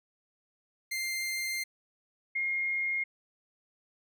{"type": "tone pair in turn", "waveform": ["sawtooth", "sine"], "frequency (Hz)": [2098, 2137], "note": ["C7", "C7"], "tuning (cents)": [4, 36], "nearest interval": "unison", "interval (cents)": 32, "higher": "second", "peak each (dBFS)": -28, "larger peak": "neither", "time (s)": [[0.91, 1.64], [2.35, 3.04]], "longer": "first", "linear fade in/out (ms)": 10, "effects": []}